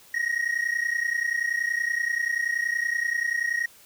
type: tone pair together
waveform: triangle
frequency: 1868.5 / 1899 Hz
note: A#6 / A#6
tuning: +4 / +32 cents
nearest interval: unison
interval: 28 cents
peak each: -25 / -25 dBFS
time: 0.14-3.66 s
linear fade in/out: 5 ms
effects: white hiss -53 dBFS RMS until 3.85 s